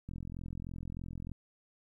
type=click train; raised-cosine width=5 ms; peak=-30 dBFS; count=54; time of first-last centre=0.09-1.317 s; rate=43.2 Hz; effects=12-bit